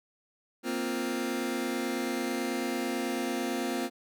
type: chord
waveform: sawtooth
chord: Bb suspended second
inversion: none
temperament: just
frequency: 233.1 / 262.2 / 349.6 Hz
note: Bb3 / C4 / F4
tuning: 0 / +4 / +2 cents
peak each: -31 / -29 / -30 dBFS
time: 0.63-3.9 s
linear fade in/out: 50 ms
effects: none